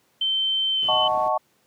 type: tone with pitch glide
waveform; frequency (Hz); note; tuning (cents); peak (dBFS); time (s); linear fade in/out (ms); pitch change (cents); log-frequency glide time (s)
sine; 3100 to 3036; G7 to F#7; -20 to +44; -20; 0.21-1.08; 5; -36; 0.72-0.92
type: noise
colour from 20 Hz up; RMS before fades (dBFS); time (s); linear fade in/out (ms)
brown; -37; 0.82-1.29; 10
type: chord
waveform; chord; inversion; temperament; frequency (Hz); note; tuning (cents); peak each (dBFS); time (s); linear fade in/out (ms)
sine; D# half-diminished seventh; none; equal; 622.3 / 740 / 880 / 1108.7; D#5 / F#5 / A5 / C#6; 0 / 0 / 0 / 0; -25; 0.88-1.38; 10
effects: pink hiss -64 dBFS RMS until 1.66 s + high-pass 150 Hz 12 dB/octave